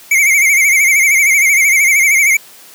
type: tone with vibrato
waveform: square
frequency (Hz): 2200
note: C#7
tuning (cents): -14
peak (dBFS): -8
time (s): 0.11-2.37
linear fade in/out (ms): 5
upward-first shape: sine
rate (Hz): 13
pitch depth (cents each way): 91
effects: white hiss -39 dBFS RMS until 2.74 s + high-pass 150 Hz 12 dB/octave